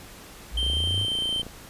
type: linear sweep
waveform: sine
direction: up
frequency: 50.8 to 104.6 Hz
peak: -26 dBFS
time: 0.51-1.07 s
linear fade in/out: 50 ms
type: tone with pitch glide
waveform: triangle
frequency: 3136 to 3116 Hz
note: G7 to G7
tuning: 0 to -11 cents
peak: -23 dBFS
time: 0.57-1.42 s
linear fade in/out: 5 ms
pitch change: -11 cents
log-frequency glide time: 0.79-1.18 s
type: click train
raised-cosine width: 2 ms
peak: -25 dBFS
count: 25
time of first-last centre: 0.63-1.466 s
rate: 28.7 Hz
effects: pink hiss -45 dBFS RMS until 1.69 s + resampled to 32000 Hz